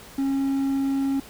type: tone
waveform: triangle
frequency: 272.8 Hz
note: C#4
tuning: 28 cents flat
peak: -19 dBFS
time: 0.18-1.2 s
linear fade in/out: 5 ms
effects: pink hiss -45 dBFS RMS until 1.29 s